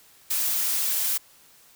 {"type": "noise", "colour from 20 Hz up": "blue", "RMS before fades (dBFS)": -25, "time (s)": [0.3, 1.18], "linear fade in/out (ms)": 10, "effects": ["white hiss -55 dBFS RMS until 1.75 s"]}